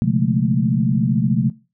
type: tone cluster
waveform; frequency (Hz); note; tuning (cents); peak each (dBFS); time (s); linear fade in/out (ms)
sine; 126.2 / 140.7 / 175.3 / 209.5 / 223.4; B2 / C#3 / F3 / G#3 / A3; +38 / +26 / +7 / +15 / +27; -21; 0.02-1.5; 0
effects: noise-tail reverb RT60 0.3 s tail -19 dB re dry